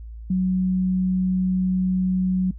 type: tone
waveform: sine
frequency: 185.3 Hz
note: F#3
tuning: 3 cents sharp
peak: -18 dBFS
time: 0.3-2.51 s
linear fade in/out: 5 ms
effects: noise-tail reverb RT60 0.1 s tail -23 dB re dry + added 56 Hz sine -34 dBFS peak until 2.58 s